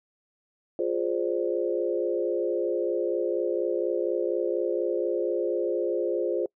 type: chord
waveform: sine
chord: D half-diminished seventh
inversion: first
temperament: equal with one note detuned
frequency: 351 / 415.3 / 523.3 / 587.3 Hz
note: F4 / Ab4 / C5 / D5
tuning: +9 / 0 / 0 / 0 cents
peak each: -28 / -30 / -29 / -34 dBFS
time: 0.79-6.46 s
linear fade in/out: 2 ms
effects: noise-tail reverb RT60 0.1 s tail -26 dB re dry